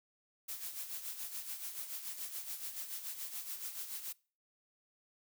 blue noise with tremolo, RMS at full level -41 dBFS, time 0.48-4.13 s, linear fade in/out 10 ms, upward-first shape sine, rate 7 Hz, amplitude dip 60%, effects noise-tail reverb RT60 0.4 s tail -24 dB re dry

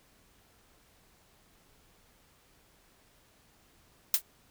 blue noise with exponential decay, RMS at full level -19 dBFS, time 4.14-4.22 s, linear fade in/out 2 ms, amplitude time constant 17 ms, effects pink hiss -64 dBFS RMS until 4.5 s

